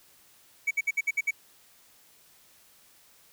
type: tone bursts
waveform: triangle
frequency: 2268 Hz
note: C#7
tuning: 39 cents sharp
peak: -21 dBFS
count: 7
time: 0.67-1.31 s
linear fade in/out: 10 ms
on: 40 ms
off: 60 ms
effects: white hiss -59 dBFS RMS until 3.32 s